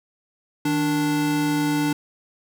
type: tone pair together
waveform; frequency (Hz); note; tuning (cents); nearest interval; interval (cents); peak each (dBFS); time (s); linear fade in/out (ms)
square; 155.58 / 293.7; D#3 / D4; 0 / 0; major seventh; 1100; -28 / -21; 0.65-1.93; 5
effects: none